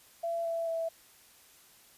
sine tone with pitch steps, 674 / 666.3 / 658.6 Hz, E5 / E5 / E5, +38 / +18 / -2 cents, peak -30 dBFS, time 0.23-0.89 s, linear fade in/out 10 ms, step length 220 ms, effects white hiss -59 dBFS RMS until 1.97 s + resampled to 32000 Hz

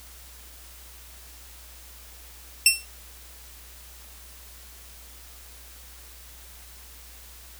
15% pulse tone with exponential decay, 2704 Hz, E7, 43 cents sharp, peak -3 dBFS, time 2.66-2.85 s, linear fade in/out 2 ms, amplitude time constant 40 ms, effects added 60 Hz sine -48 dBFS peak until 7.59 s + white hiss -48 dBFS RMS until 7.59 s

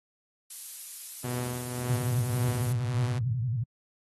violet noise, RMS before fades -37 dBFS, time 0.5-2.73 s, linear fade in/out 5 ms
sawtooth tone with tremolo, 123.47 Hz, B2, in tune, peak -27 dBFS, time 1.24-3.19 s, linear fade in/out 5 ms, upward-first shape triangle, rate 1.8 Hz, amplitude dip 55%
sine tone with vibrato, 119.6 Hz, A#2, 45 cents sharp, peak -26 dBFS, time 1.89-3.64 s, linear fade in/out 10 ms, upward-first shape square, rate 11 Hz, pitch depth 130 cents each way
effects AAC 32 kbps

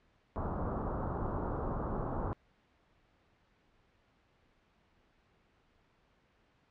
pink low-pass noise, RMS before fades -36 dBFS, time 0.36-2.33 s, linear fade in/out 0 ms, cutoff 1300 Hz, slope 48 dB/octave, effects pink hiss -70 dBFS RMS until 6.7 s + low-pass 3000 Hz 12 dB/octave

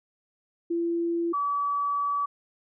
sine tone pair in turn, 339 / 1145.5 Hz, E4 / D6, +49 / -44 cents, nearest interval octave + major sixth, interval 2107 cents, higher second, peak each -24 dBFS, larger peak neither, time 0.7-1.33 / 1.33-2.26 s, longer second, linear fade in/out 10 ms, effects none

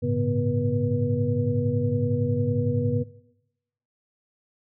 sine tone cluster, 102.7 / 113.6 / 140.4 / 244 / 484.3 Hz, G#2 / A#2 / C#3 / B3 / B4, -19 / -44 / +22 / -21 / -34 cents, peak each -28 dBFS, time 0.02-3.04 s, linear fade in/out 20 ms, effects noise-tail reverb RT60 0.9 s tail -20 dB re dry

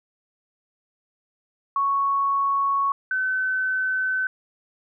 sine tone pair in turn, 1109 / 1521.2 Hz, C#6 / F#6, 0 / +48 cents, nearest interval perfect fourth, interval 548 cents, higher second, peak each -19 / -21 dBFS, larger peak first, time 1.76-2.92 / 3.11-4.27 s, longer neither, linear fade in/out 2 ms, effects none

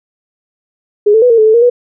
sine tone with pitch steps, 415 / 443.3 / 493.9 / 459.8 / 433.8 / 437.6 / 469.4 / 487.8 Hz, G#4 / A4 / B4 / A#4 / A4 / A4 / A#4 / B4, -1 / +13 / 0 / -24 / -25 / -9 / +12 / -21 cents, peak -4 dBFS, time 1.06-1.7 s, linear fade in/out 10 ms, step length 80 ms, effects none

